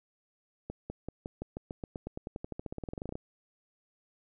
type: accelerating click train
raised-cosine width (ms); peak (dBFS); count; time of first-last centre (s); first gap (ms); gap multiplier
2; -24; 28; 0.7-3.154; 200; 0.93
effects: none